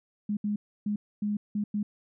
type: tone bursts at uneven times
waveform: sine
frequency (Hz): 207.7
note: G#3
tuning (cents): 0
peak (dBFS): -26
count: 6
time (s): 0.29-0.37 / 0.44-0.56 / 0.86-0.96 / 1.22-1.37 / 1.55-1.64 / 1.74-1.83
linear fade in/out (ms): 5
effects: none